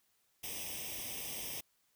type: noise with comb filter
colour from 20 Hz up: white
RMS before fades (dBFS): -42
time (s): 0.43-1.61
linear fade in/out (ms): 10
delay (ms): 0.35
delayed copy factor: +0.9
effects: white hiss -75 dBFS RMS until 1.95 s